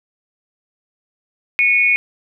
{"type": "tone pair together", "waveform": "sine", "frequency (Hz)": [2200, 2462], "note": ["C#7", "D#7"], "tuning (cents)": [-14, -19], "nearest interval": "major second", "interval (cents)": 195, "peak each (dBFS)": -14, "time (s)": [1.59, 1.96], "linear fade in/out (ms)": 0, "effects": []}